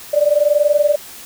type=tone pair together; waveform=sine; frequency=579.4 / 600 Hz; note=D5 / D5; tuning=-24 / +37 cents; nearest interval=minor second; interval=61 cents; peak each=-14 dBFS; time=0.13-0.96 s; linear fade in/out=10 ms; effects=white hiss -36 dBFS RMS until 1.25 s